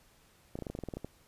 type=clicks; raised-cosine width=2 ms; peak=-25 dBFS; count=12; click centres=0.555 / 0.589 / 0.623 / 0.668 / 0.7 / 0.751 / 0.789 / 0.837 / 0.887 / 0.938 / 0.97 / 1.046 s; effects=pink hiss -64 dBFS RMS until 1.27 s + resampled to 32000 Hz